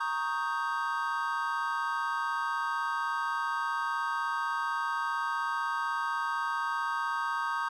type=chord; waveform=triangle; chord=Eb dominant seventh; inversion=second; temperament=equal; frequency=932.3 / 1108.7 / 1244.5 / 1568 Hz; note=Bb5 / Db6 / Eb6 / G6; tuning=0 / 0 / 0 / 0 cents; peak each=-33 dBFS; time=0-7.69 s; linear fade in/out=10 ms; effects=none